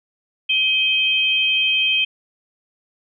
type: tone pair together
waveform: sine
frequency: 2530 / 3154 Hz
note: D#7 / G7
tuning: +28 / +10 cents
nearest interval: major third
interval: 382 cents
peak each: -18 dBFS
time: 0.49-2.05 s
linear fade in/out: 10 ms
effects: none